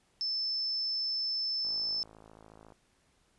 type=tone; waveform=sine; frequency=5274 Hz; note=E8; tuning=in tune; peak=-30 dBFS; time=0.21-2.03 s; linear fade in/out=0 ms
type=click train; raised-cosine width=1 ms; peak=-39 dBFS; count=59; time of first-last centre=1.65-2.722 s; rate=54.1 Hz
effects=pink hiss -70 dBFS RMS until 3.38 s + resampled to 24000 Hz